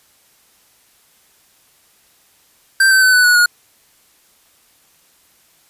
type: tone with pitch steps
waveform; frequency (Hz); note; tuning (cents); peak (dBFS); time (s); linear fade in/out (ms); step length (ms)
square; 1568 / 1542 / 1516.3 / 1491.2 / 1466.4 / 1442; G6 / G6 / F#6 / F#6 / F#6 / F#6; 0 / -29 / +42 / +13 / -16 / -45; -9; 2.8-3.46; 5; 110
effects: white hiss -54 dBFS RMS until 5.69 s + resampled to 32000 Hz